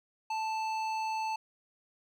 sine tone with hard clipping, 880 Hz, A5, in tune, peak -33 dBFS, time 0.3-1.36 s, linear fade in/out 5 ms, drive 12 dB, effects none

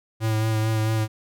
square tone with vibrato, 110 Hz, A2, in tune, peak -21 dBFS, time 0.2-1.08 s, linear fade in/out 50 ms, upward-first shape sine, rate 4.5 Hz, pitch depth 21 cents each way, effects none

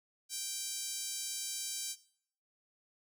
5% pulse tone with high-pass filter, 783 Hz, G5, 2 cents flat, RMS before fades -40 dBFS, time 0.29-1.96 s, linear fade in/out 50 ms, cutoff 4800 Hz, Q 0.71, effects noise-tail reverb RT60 0.6 s tail -18 dB re dry

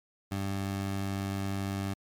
20% pulse tone, 98 Hz, G2, in tune, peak -26 dBFS, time 0.31-1.94 s, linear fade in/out 10 ms, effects MP3 96 kbps

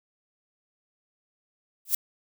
violet noise with exponential growth, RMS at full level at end -17 dBFS, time 1.85-1.95 s, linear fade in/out 5 ms, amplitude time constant 20 ms, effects none

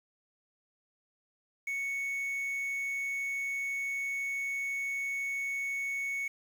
triangle tone with quantisation, 2217 Hz, C#7, in tune, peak -30 dBFS, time 1.67-6.28 s, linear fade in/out 5 ms, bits 9, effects none

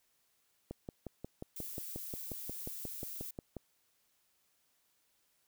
click train, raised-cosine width 2 ms, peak -28 dBFS, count 17, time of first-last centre 0.71-3.567 s, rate 5.6 Hz
violet noise, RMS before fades -44 dBFS, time 1.56-3.31 s, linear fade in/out 5 ms
effects white hiss -75 dBFS RMS until 5.47 s

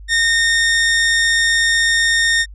sawtooth tone, 1836 Hz, A#6, 27 cents flat, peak -9 dBFS, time 0.08-2.46 s, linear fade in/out 50 ms, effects added 50 Hz sine -33 dBFS peak until 2.54 s + resampled to 22050 Hz

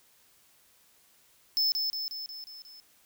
square tone with echo, 5250 Hz, E8, 8 cents flat, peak -24 dBFS, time 1.57-1.72 s, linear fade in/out 0 ms, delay 180 ms, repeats 6, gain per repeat -4 dB, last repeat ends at 2.8 s, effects white hiss -63 dBFS RMS until 3.05 s

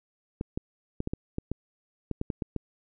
clicks, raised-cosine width 3 ms, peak -17 dBFS, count 12, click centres 0.411 / 0.575 / 1.004 / 1.074 / 1.135 / 1.384 / 1.516 / 2.113 / 2.214 / 2.302 / 2.422 / 2.563 s, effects none

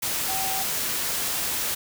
sine tone in noise, 768 Hz, G5, 36 cents flat, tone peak -30 dBFS, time 0.28-0.63 s, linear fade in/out 10 ms, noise white, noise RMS -27 dBFS, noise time 0.02-1.75 s, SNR -6 dB, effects none

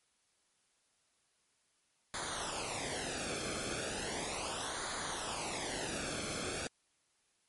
pink noise with flanger, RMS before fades -39 dBFS, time 2.14-6.67 s, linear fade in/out 0 ms, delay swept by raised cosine 0.36 to 1.06 ms, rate 0.36 Hz, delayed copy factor -0.75, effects white hiss -75 dBFS RMS until 7.48 s + MP3 48 kbps

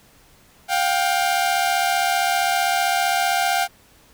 sawtooth tone pair together, 708.6 / 784 Hz, F5 / G5, +25 / 0 cents, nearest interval major second, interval 175 cents, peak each -17 dBFS, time 0.68-3.68 s, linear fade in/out 50 ms, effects pink hiss -53 dBFS RMS until 4.13 s

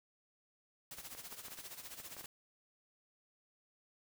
white noise with tremolo, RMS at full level -47 dBFS, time 0.91-2.26 s, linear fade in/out 2 ms, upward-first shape sine, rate 15 Hz, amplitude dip 70%
clicks, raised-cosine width 0.5 ms, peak -37 dBFS, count 10, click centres 0.986 / 1.15 / 1.327 / 1.483 / 1.519 / 1.589 / 2.001 / 2.167 / 2.21 / 2.243 s
effects none

